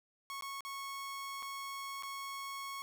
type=tone with dropouts; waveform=sawtooth; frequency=1101 Hz; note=C#6; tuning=12 cents flat; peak=-37 dBFS; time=0.3-2.82 s; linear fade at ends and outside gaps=0 ms; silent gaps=0.41-0.423 / 0.607-0.65 / 1.424-1.428 / 2.025-2.033 s; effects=none